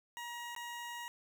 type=tone with dropouts; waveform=20% pulse; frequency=951 Hz; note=A#5; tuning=34 cents sharp; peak=-37 dBFS; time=0.17-1.08 s; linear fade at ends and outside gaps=0 ms; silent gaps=0.55-0.563 s; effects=none